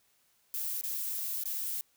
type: noise with dropouts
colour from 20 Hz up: violet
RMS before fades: -35 dBFS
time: 0.54-1.81 s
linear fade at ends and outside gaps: 0 ms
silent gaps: 0.812-0.837 / 1.437-1.456 s
effects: white hiss -70 dBFS RMS until 1.96 s